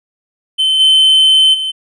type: tone with level steps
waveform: triangle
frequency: 3072 Hz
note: G7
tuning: 36 cents flat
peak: -8 / -4 / -14 dBFS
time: 0.58-1.72 s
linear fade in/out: 20 ms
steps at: 0.79 / 1.53 s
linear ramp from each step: 20 ms
effects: resampled to 22050 Hz